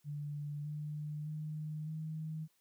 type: tone with pitch steps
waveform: sine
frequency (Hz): 146.6 / 150.03 / 153.53 / 157.12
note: D3 / D3 / D#3 / D#3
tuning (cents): -3 / +37 / -23 / +17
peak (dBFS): -38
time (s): 0.04-2.48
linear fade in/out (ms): 50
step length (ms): 610
effects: white hiss -75 dBFS RMS until 2.6 s